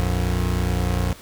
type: tone pair together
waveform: 30% pulse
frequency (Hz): 59.84 / 89.6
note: A#1 / F2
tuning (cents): +46 / +45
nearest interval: perfect fifth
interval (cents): 699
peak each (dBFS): -20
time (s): 0-1.13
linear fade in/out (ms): 0
effects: pink hiss -44 dBFS RMS until 1.21 s